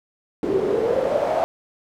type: noise with band-pass filter sweep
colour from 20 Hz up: pink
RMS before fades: -21 dBFS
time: 0.43-1.44 s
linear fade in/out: 0 ms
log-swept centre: 350 to 690 Hz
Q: 7
effects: none